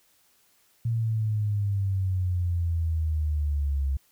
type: exponential sweep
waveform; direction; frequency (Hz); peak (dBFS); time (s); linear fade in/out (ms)
sine; down; 116.54 to 67.3; -23; 0.85-3.97; 5
effects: white hiss -64 dBFS RMS until 4.11 s